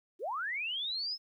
sine linear sweep, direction up, 314 to 5274 Hz, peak -33 dBFS, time 0.19-1.18 s, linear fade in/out 50 ms, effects 12-bit

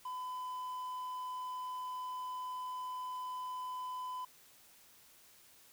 triangle tone, 1007 Hz, B5, 33 cents sharp, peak -37 dBFS, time 0.05-4.25 s, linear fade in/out 5 ms, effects white hiss -62 dBFS RMS until 5.72 s

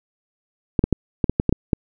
clicks, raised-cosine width 3 ms, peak -3 dBFS, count 9, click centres 0.792 / 0.84 / 0.927 / 1.242 / 1.296 / 1.399 / 1.493 / 1.526 / 1.732 s, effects none

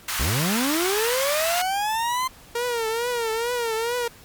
pink high-pass noise, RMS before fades -27 dBFS, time 0.08-1.62 s, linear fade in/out 5 ms, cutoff 990 Hz, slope 24 dB/octave
40% pulse linear sweep, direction up, 48.27 to 1046.5 Hz, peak -21 dBFS, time 0.19-2.28 s, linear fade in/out 10 ms
sawtooth tone with vibrato, 466.2 Hz, A#4, in tune, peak -19 dBFS, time 2.55-4.08 s, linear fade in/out 5 ms, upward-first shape triangle, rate 2.3 Hz, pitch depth 110 cents each way
effects pink hiss -48 dBFS RMS until 4.24 s + MP3 96 kbps

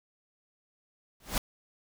pink noise with exponential growth, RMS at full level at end -25 dBFS, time 1.2-1.38 s, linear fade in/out 2 ms, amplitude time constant 39 ms, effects none

